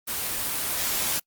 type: noise with level ramp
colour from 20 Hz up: white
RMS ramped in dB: -29 to -26 dBFS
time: 0.07-1.2 s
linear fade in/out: 20 ms
effects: noise-tail reverb RT60 0.1 s tail -26 dB re dry + Opus 24 kbps